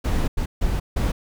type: noise bursts at uneven times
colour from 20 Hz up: brown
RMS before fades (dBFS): -21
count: 4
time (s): 0.04-0.28 / 0.37-0.46 / 0.61-0.8 / 0.96-1.12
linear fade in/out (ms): 10
effects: none